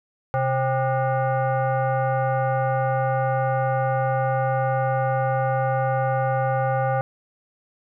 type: tone with frequency modulation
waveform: sine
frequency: 128.9 Hz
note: C3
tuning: 26 cents flat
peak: -19 dBFS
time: 0.34-7.01 s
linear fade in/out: 0 ms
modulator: 663 Hz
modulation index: 1.4
effects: none